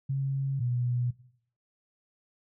sine tone pair in turn, 136.3 / 122.56 Hz, C#3 / B2, -29 / -13 cents, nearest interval major second, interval 184 cents, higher first, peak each -26 dBFS, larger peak neither, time 0.09-0.6 / 0.6-1.11 s, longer neither, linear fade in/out 10 ms, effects noise-tail reverb RT60 0.6 s tail -17 dB re dry

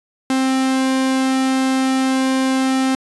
sawtooth tone with flanger, 263.3 Hz, C4, 11 cents sharp, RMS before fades -17 dBFS, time 0.3-2.95 s, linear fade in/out 2 ms, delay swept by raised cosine 1.7 to 2.28 ms, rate 0.73 Hz, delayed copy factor -0.5, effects resampled to 24000 Hz

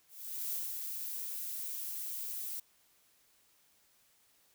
violet noise with ADSR envelope, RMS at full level -36 dBFS, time 0.08-2.6 s, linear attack 450 ms, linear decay 160 ms, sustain -4 dB, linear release 6 ms, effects white hiss -69 dBFS RMS until 4.54 s

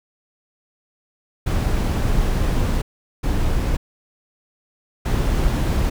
brown noise bursts at uneven times, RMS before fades -19 dBFS, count 3, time 1.46-2.82 / 3.23-3.77 / 5.05-5.9 s, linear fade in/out 10 ms, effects none

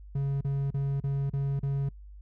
triangle tone bursts, 138.59 Hz, C#3, in tune, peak -24 dBFS, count 6, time 0.15-1.89 s, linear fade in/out 5 ms, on 260 ms, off 36 ms, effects noise-tail reverb RT60 0.1 s tail -26 dB re dry + added 50 Hz sine -44 dBFS peak until 2.21 s

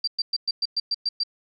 sine tone bursts, 4699 Hz, D8, in tune, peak -21 dBFS, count 9, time 0.04-1.235 s, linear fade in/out 5 ms, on 35 ms, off 110 ms, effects none

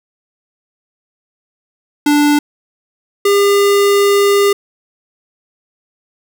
square tone pair in turn, 293.2 / 402.8 Hz, D4 / G4, -3 / +47 cents, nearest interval perfect fourth, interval 550 cents, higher second, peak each -9 dBFS, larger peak neither, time 2.06-2.39 / 3.25-4.53 s, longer second, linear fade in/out 5 ms, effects none

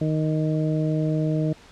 harmonic tone, 155.56 Hz, D#3, in tune, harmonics 1 / 2 / 3 / 4, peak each -22 / -26 / -32 / -31 dBFS, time 0.01-1.53 s, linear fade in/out 5 ms, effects pink hiss -49 dBFS RMS until 1.71 s + low-pass 6000 Hz 12 dB/octave

